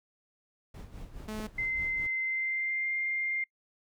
brown noise with tremolo, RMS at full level -42 dBFS, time 0.74-2.07 s, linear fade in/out 5 ms, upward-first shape sine, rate 4.8 Hz, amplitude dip 65%
sawtooth tone, 215.5 Hz, A3, 36 cents flat, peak -32 dBFS, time 1.28-1.47 s, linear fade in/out 5 ms
click, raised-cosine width 2 ms, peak -26 dBFS, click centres 1.399 s
sine tone with pitch glide, 2071 to 2108 Hz, C7 to C7, -18 to +12 cents, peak -29 dBFS, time 1.58-3.44 s, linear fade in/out 5 ms, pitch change +30 cents, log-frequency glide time 2.23-2.93 s
effects noise-tail reverb RT60 0.1 s tail -26 dB re dry

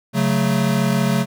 square chord, F# minor, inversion second, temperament equal, 138.59 / 185 / 220 Hz, C#3 / F#3 / A3, 0 / 0 / 0 cents, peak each -21 dBFS, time 0.13-1.26 s, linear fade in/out 50 ms, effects none

